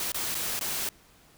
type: noise with dropouts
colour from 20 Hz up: white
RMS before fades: -31 dBFS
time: 0-0.89 s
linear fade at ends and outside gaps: 2 ms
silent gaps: 0.12-0.144 / 0.346-0.351 / 0.593-0.61 s
effects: pink hiss -58 dBFS RMS until 1.37 s